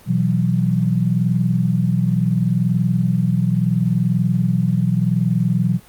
sine chord, B suspended fourth, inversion none, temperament equal with one note detuned, 123.47 / 164.81 / 185.53 Hz, B2 / E3 / F#3, 0 / 0 / +5 cents, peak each -19 dBFS, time 0.06-5.8 s, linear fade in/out 50 ms, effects pink hiss -47 dBFS RMS until 5.88 s + Opus 32 kbps

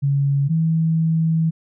sine tone pair in turn, 140.1 / 161.99 Hz, C#3 / E3, +19 / -30 cents, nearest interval minor third, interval 251 cents, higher second, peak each -15 dBFS, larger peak neither, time 0.02-0.49 / 0.49-1.51 s, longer second, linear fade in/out 20 ms, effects none

